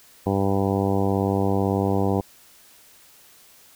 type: harmonic tone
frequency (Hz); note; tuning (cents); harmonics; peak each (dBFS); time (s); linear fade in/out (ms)
98; G2; 0; 1 / 2 / 3 / 4 / 5 / 6 / 7 / 8 / 9 / 10; -25 / -25 / -27 / -27 / -28 / -35 / -32 / -31 / -35 / -37; 0.26-2.21; 5
effects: white hiss -52 dBFS RMS until 3.75 s